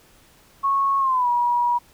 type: tone with pitch glide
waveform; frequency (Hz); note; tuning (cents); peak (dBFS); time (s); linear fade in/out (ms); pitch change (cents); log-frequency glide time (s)
sine; 1100 to 963.2; C#6 to B5; -14 to -44; -17; 0.63-1.79; 20; -230; 0.99-1.29
effects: pink hiss -54 dBFS RMS until 1.93 s